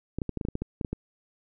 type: clicks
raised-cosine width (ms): 3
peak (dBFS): -17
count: 12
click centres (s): 0.186 / 0.218 / 0.293 / 0.373 / 0.412 / 0.451 / 0.486 / 0.554 / 0.62 / 0.812 / 0.848 / 0.93
effects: none